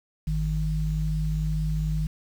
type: tone pair together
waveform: sine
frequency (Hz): 51.11 / 155.56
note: G#1 / D#3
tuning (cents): -27 / 0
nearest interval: octave + perfect fifth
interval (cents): 1927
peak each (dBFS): -26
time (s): 0.27-2.07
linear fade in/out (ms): 5
effects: 8-bit